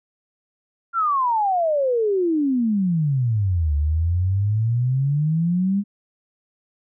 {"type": "exponential two-way sweep", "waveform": "sine", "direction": "down then up", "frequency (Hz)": [1402, 71.8, 205.7], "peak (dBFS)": -17, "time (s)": [0.93, 5.84], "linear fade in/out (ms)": 50, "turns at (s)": 3.75, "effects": []}